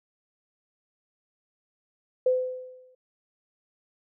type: tone with exponential decay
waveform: sine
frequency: 509 Hz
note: C5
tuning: 48 cents flat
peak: -17 dBFS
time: 2.26-2.95 s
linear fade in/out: 5 ms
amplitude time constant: 150 ms
effects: none